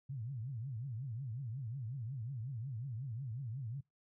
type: tone with vibrato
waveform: sine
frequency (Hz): 123.47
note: B2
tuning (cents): 0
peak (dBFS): -39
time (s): 0.09-3.81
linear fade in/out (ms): 10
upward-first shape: triangle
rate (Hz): 5.5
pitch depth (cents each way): 290
effects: noise-tail reverb RT60 0.2 s tail -26 dB re dry